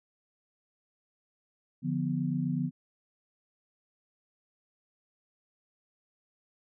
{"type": "chord", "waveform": "sine", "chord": "B diminished", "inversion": "first", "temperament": "equal", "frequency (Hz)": [146.83, 174.61, 246.9], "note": ["D3", "F3", "B3"], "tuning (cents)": [0, 0, 0], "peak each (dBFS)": -32, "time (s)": [1.82, 2.71], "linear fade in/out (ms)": 50, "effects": []}